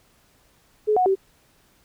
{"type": "tone with pitch steps", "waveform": "sine", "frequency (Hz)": [425.7, 734, 385.5], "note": ["G#4", "F#5", "G4"], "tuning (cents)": [43, -14, -29], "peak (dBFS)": -16, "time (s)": [0.87, 1.155], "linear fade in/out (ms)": 20, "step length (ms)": 95, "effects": ["pink hiss -60 dBFS RMS until 1.84 s"]}